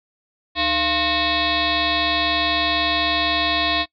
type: tone with frequency modulation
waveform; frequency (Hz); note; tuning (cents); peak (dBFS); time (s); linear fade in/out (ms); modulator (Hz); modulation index
sine; 2217; C#7; 0; -17; 0.55-3.86; 50; 382; 5
effects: noise-tail reverb RT60 0.1 s tail -23 dB re dry